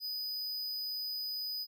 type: tone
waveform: square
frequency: 4981 Hz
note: D#8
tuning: 1 cent sharp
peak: -36 dBFS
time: 0-1.67 s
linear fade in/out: 50 ms
effects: none